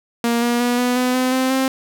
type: tone with pitch steps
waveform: sawtooth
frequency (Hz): 234.9 / 238.9 / 242.9 / 247 / 251.2 / 255.4 / 259.7 / 264.1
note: A#3 / A#3 / B3 / B3 / B3 / C4 / C4 / C4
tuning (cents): +13 / +43 / -29 / 0 / +30 / -42 / -13 / +16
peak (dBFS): -12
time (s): 0.24-1.68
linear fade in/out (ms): 2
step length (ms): 180
effects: none

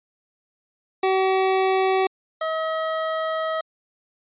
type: tone pair in turn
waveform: 25% pulse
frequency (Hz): 380 / 639.1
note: F#4 / D#5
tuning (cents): +46 / +46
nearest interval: major sixth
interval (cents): 900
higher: second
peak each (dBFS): -14 / -19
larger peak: first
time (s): 1.03-2.07 / 2.41-3.61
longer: second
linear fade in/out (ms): 5
effects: resampled to 8000 Hz

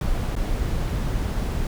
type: noise with dropouts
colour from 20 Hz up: brown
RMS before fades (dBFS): -24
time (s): 0.01-1.67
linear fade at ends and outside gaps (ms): 2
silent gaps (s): 0.354-0.363
effects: none

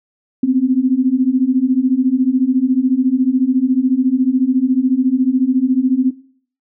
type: beating tone pair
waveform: sine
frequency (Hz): 250 / 264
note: B3 / C4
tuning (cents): +21 / +16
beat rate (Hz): 14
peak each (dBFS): -16 / -13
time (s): 0.43-6.11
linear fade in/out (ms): 5
effects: noise-tail reverb RT60 0.5 s tail -17 dB re dry

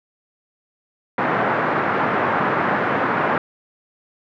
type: band-pass noise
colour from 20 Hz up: white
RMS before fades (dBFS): -20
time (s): 1.18-3.38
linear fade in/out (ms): 2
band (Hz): 130 to 1600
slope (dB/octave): 24
effects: none

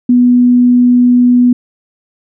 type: tone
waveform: sine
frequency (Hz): 245.8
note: B3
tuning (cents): -8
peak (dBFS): -4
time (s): 0.09-1.53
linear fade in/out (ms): 5
effects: none

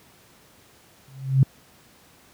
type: tone with exponential growth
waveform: sine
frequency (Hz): 133.7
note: C3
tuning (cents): +38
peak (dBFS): -9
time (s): 1.08-1.43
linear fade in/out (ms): 2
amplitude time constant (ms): 76
effects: pink hiss -54 dBFS RMS until 2.33 s + high-pass 80 Hz 12 dB/octave

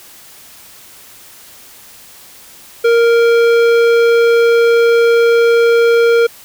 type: tone with tanh clipping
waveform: sine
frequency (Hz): 466.2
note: A#4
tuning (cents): 0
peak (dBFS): -9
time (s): 2.84-6.27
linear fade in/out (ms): 10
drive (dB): 15
effects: white hiss -39 dBFS RMS until 6.44 s

